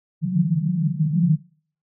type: band-pass noise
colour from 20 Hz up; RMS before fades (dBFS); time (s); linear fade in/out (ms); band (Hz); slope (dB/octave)
white; -20; 0.21-1.39; 50; 150 to 180; 96
effects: noise-tail reverb RT60 0.5 s tail -23 dB re dry